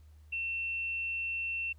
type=tone; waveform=sine; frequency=2700 Hz; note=E7; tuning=41 cents sharp; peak=-32 dBFS; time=0.32-1.73 s; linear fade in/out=10 ms; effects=added 76 Hz sine -53 dBFS peak until 1.78 s + pink hiss -72 dBFS RMS until 1.78 s